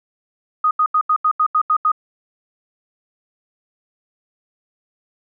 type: tone bursts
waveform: sine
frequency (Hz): 1244.5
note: D#6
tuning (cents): 0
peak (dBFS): -12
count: 9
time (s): 0.64-1.918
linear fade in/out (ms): 5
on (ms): 70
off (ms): 81
effects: none